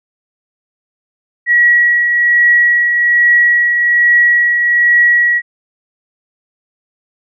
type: tone with tremolo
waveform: sine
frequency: 1919 Hz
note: A#6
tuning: 50 cents sharp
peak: -5 dBFS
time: 1.46-5.42 s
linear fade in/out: 50 ms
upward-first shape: triangle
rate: 1.2 Hz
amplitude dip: 45%
effects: none